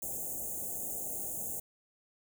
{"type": "band-stop noise", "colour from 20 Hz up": "white", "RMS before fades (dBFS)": -38, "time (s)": [0.02, 1.6], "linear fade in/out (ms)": 5, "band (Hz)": [810, 6500], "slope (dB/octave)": 96, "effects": []}